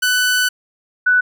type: tone pair in turn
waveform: sawtooth / sine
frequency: 1495 / 1487.8 Hz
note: F#6 / F#6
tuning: +17 / +9 cents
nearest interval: unison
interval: 8 cents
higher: first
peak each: -10 dBFS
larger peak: neither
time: 0.02-0.49 / 1.06-1.21 s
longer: first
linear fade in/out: 10 ms
effects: none